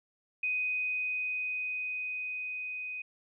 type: tone with level ramp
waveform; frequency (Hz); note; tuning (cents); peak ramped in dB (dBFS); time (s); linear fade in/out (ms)
sine; 2500; D#7; +8; -28 to -36; 0.43-3.02; 5
effects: none